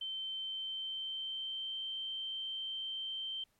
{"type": "tone with pitch glide", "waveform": "sine", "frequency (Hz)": [3100, 3123], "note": ["G7", "G7"], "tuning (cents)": [-20, -7], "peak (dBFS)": -37, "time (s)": [0.01, 3.44], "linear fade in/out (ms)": 5, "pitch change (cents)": 13, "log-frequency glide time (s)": [0.39, 1.79], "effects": ["pink hiss -75 dBFS RMS until 3.59 s", "MP3 64 kbps"]}